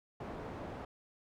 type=low-pass noise; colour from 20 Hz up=white; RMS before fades=-44 dBFS; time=0.2-0.85 s; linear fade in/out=5 ms; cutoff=720 Hz; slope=12 dB/octave; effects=none